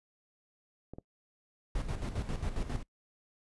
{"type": "clicks", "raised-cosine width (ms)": 2, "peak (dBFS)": -30, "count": 2, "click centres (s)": [0.936, 0.985]}
{"type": "noise with tremolo", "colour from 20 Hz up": "brown", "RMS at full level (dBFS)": -33, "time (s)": [1.75, 2.83], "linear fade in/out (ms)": 5, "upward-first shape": "square", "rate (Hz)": 7.4, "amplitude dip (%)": 60}
{"effects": ["noise-tail reverb RT60 0.1 s tail -22 dB re dry", "resampled to 24000 Hz"]}